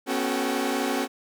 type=tone cluster; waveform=sawtooth; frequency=242.9 / 274.6 / 370.6 / 434.1 / 770 Hz; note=B3 / C#4 / F#4 / A4 / G5; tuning=-29 / -16 / +3 / -23 / -31 cents; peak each=-27 / -24 / -27 / -29 / -30 dBFS; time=0.06-1.08 s; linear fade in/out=50 ms; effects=none